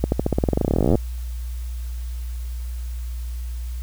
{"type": "accelerating click train", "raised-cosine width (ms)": 2, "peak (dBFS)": -5, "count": 29, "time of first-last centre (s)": [0.04, 0.954], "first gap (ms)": 81, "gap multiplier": 0.92, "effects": ["added 60 Hz sine -26 dBFS peak until 3.82 s", "white hiss -48 dBFS RMS until 3.82 s"]}